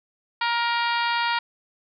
harmonic tone, 470.4 Hz, A#4, 16 cents sharp, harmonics 2 / 3 / 4 / 5 / 6 / 7 / 8 / 9 / 10, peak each -24 / -28 / -30 / -32 / -34 / -35 / -36 / -37 / -38 dBFS, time 0.41-1.39 s, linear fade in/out 5 ms, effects none

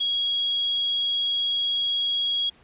sine tone, 3308 Hz, G#7, 8 cents flat, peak -21 dBFS, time 0-2.5 s, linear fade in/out 10 ms, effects pink hiss -56 dBFS RMS until 2.63 s + resampled to 8000 Hz

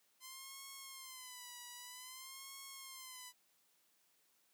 5% pulse tone with vibrato, 1030 Hz, C6, 28 cents flat, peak -38 dBFS, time 0.2-3.33 s, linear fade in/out 50 ms, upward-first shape sine, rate 0.52 Hz, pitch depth 100 cents each way, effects white hiss -75 dBFS RMS until 4.53 s + high-pass 150 Hz 12 dB/octave

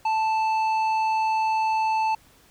triangle tone with tanh clipping, 880 Hz, A5, in tune, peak -22 dBFS, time 0.05-2.15 s, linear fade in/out 5 ms, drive 13 dB, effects pink hiss -56 dBFS RMS until 2.5 s

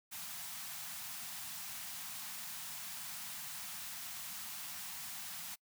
white band-stop noise, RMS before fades -45 dBFS, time 0.11-5.56 s, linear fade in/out 20 ms, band 240 to 680 Hz, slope 48 dB/octave, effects noise-tail reverb RT60 0.1 s tail -26 dB re dry + high-pass 100 Hz 12 dB/octave

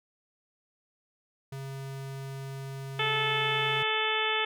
square tone, 135.7 Hz, C#3, 36 cents flat, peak -37 dBFS, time 1.52-3.83 s, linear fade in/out 5 ms
harmonic tone, 435.8 Hz, A4, 17 cents flat, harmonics 1 / 2 / 3 / 4 / 5 / 6 / 7 / 8, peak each -34 / -34 / -34 / -34 / -34 / -34 / -34 / -34 dBFS, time 2.99-4.45 s, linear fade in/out 5 ms
effects none

